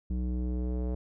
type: tone with low-pass filter sweep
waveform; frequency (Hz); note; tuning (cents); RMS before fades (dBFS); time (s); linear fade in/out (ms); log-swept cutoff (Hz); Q
square; 61.74; B1; 0; -31; 0.1-0.95; 5; 240 to 530; 1.6
effects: none